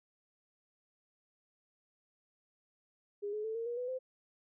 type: tone with pitch steps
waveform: sine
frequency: 408.7 / 424.8 / 441.6 / 459 / 477.1 / 496 / 515.5 Hz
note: G#4 / G#4 / A4 / A#4 / A#4 / B4 / C5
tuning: -28 / +39 / +6 / -27 / +40 / +7 / -26 cents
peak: -35 dBFS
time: 3.22-3.99 s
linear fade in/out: 20 ms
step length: 110 ms
effects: none